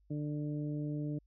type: harmonic tone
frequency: 148.4 Hz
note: D3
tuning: 18 cents sharp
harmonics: 1 / 2 / 3 / 4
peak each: -36 / -38 / -49 / -50 dBFS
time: 0.1-1.19 s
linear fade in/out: 10 ms
effects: added 50 Hz sine -65 dBFS peak until 1.26 s

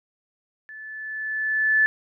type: tone with level ramp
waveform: sine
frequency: 1741 Hz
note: A6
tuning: 19 cents flat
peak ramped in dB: -38 to -14 dBFS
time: 0.69-1.86 s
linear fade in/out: 0 ms
effects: none

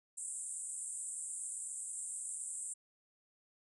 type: band-pass noise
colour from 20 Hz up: pink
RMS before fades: -43 dBFS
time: 0.17-2.74 s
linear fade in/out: 10 ms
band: 7600 to 9500 Hz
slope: 96 dB/octave
effects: none

